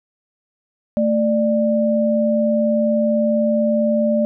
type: tone pair together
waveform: sine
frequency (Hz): 222.7 / 593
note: A3 / D5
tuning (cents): +21 / +17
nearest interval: octave + perfect fourth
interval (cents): 1696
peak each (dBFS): -17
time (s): 0.97-4.25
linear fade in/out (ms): 0
effects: none